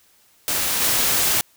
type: noise with level steps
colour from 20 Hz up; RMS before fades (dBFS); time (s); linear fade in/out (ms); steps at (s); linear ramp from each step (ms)
white; -22 / -19; 0.48-1.41; 0; 0.8; 20
effects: white hiss -57 dBFS RMS until 1.56 s